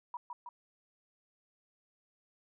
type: tone with echo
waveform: sine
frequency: 966 Hz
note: B5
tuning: 39 cents flat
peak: -37 dBFS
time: 0.14-0.17 s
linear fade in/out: 2 ms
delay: 160 ms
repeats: 2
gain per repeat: -3 dB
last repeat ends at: 0.49 s
effects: none